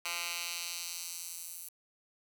10% pulse tone with high-pass filter sweep, 171.9 Hz, F3, 27 cents flat, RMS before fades -40 dBFS, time 0.05-1.69 s, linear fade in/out 5 ms, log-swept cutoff 1900 to 11000 Hz, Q 0.92, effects 10-bit

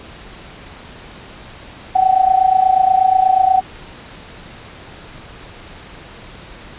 sine tone with amplitude modulation, 755 Hz, F#5, 35 cents sharp, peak -6 dBFS, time 1.95-3.61 s, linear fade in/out 10 ms, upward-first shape sine, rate 28.3 Hz, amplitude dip 80%, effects pink hiss -37 dBFS RMS until 6.78 s + resampled to 8000 Hz

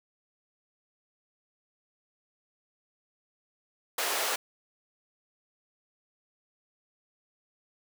pink high-pass noise, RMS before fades -30 dBFS, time 3.98-4.36 s, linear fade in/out 5 ms, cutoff 450 Hz, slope 24 dB/octave, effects none

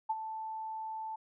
sine tone with ADSR envelope, 880 Hz, A5, in tune, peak -27 dBFS, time 0.09-1.16 s, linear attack 12 ms, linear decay 38 ms, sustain -10 dB, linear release 8 ms, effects none

